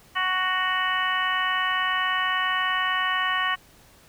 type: harmonic tone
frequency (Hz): 370.9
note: F#4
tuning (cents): +4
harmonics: 2 / 3 / 4 / 5 / 6 / 7 / 8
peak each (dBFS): -34 / -26 / -32 / -26 / -36 / -39 / -30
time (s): 0.15-3.56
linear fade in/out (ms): 20
effects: pink hiss -54 dBFS RMS until 4.08 s